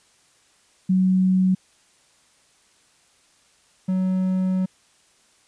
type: tone pair in turn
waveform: sine / triangle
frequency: 186.5 / 186.5 Hz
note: F#3 / F#3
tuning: +14 / +14 cents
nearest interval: unison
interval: 0 cents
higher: neither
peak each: -15 / -17 dBFS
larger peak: first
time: 0.89-1.55 / 3.88-4.66 s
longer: second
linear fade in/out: 10 ms
effects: white hiss -59 dBFS RMS until 5.47 s + resampled to 22050 Hz